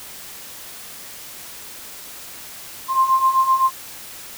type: beating tone pair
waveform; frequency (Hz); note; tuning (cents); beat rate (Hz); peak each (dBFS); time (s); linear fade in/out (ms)
sine; 1048 / 1055.8; C6 / C6; +2 / +15; 7.8; -20 / -15; 2.88-3.71; 50
effects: white hiss -37 dBFS RMS until 4.37 s